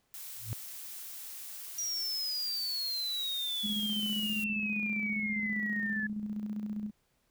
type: noise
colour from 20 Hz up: blue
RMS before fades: -44 dBFS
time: 0.14-4.44 s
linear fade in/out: 0 ms
type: tone with exponential growth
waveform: sine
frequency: 110 Hz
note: A2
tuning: in tune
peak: -29 dBFS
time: 0.35-0.53 s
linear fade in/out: 0 ms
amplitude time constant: 37 ms
type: exponential sweep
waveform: sine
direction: down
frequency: 5790 to 1709 Hz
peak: -32 dBFS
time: 1.78-6.07 s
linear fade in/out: 5 ms
type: tone with tremolo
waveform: sine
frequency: 210.6 Hz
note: G#3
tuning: 24 cents sharp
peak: -32 dBFS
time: 3.63-6.91 s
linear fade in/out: 20 ms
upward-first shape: square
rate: 15 Hz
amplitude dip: 45%
effects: pink hiss -74 dBFS RMS until 7.3 s